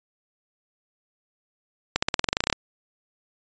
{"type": "accelerating click train", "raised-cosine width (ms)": 0.2, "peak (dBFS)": -3, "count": 14, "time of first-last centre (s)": [1.96, 2.527], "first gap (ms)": 65, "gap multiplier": 0.93, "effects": ["resampled to 16000 Hz"]}